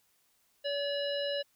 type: harmonic tone with a mistuned harmonic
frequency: 570 Hz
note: C#5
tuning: 48 cents sharp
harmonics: 1 / 3 / 5 / 7 / 9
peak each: -32 / -42 / -38 / -41 / -48 dBFS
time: 0.64-1.43 s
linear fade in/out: 20 ms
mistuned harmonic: 5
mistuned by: +30 cents
effects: white hiss -71 dBFS RMS until 1.55 s